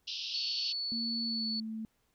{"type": "band-pass noise", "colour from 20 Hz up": "white", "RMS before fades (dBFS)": -39, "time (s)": [0.07, 0.73], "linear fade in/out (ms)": 10, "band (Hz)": [2700, 5400], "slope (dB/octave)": 96}
{"type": "tone", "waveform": "sine", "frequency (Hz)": 4440, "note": "C#8", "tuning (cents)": 2, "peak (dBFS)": -33, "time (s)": [0.34, 1.6], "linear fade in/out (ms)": 2}
{"type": "tone with pitch glide", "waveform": "sine", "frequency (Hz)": [230.2, 220.8], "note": ["A#3", "A3"], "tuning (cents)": [-22, 6], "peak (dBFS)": -36, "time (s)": [0.92, 1.85], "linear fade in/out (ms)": 0, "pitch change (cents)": -72, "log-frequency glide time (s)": [1.25, 1.48]}
{"effects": ["pink hiss -75 dBFS RMS until 2.14 s"]}